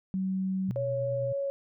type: tone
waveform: sine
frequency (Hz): 189.3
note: F#3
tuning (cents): +40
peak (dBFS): -27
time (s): 0.14-0.71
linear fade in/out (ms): 0
type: tone with tremolo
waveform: sine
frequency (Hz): 124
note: B2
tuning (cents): +7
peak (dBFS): -32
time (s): 0.68-1.33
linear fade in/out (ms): 10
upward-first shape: triangle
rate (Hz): 9.5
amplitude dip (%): 25
type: tone with vibrato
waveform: sine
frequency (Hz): 554.4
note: C#5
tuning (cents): 0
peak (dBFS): -28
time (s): 0.76-1.5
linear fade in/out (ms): 0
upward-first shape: triangle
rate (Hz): 3.6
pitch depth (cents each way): 8
effects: none